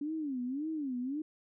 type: tone with vibrato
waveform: sine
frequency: 280 Hz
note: C#4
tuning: 18 cents sharp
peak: -33 dBFS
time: 0.01-1.22 s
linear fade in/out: 5 ms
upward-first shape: sine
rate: 1.8 Hz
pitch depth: 230 cents each way
effects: none